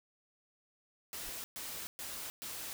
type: noise bursts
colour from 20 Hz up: white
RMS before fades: -43 dBFS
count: 4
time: 1.13-2.73 s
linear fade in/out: 0 ms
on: 310 ms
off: 120 ms
type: noise with exponential growth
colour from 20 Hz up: brown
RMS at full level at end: -39 dBFS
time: 1.21-1.3 s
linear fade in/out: 1 ms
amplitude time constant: 18 ms
effects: none